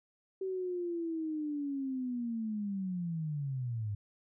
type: linear sweep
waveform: sine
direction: down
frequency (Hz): 383.9 to 100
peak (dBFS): -33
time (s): 0.41-3.95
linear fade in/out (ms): 5
effects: none